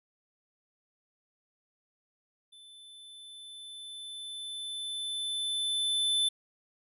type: tone with level ramp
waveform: square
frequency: 3520 Hz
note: A7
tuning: in tune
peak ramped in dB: -52 to -25 dBFS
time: 2.52-6.29 s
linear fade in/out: 10 ms
effects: resampled to 32000 Hz